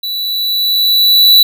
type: tone with level ramp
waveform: square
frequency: 3951 Hz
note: B7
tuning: in tune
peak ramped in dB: -18 to -3 dBFS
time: 0.03-1.43 s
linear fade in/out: 5 ms
effects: none